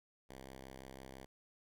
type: tone with vibrato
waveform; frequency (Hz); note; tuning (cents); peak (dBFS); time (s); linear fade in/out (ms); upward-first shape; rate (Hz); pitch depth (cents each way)
5% pulse; 66; C2; +16; -39; 0.29-1.26; 10; triangle; 14; 24
effects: none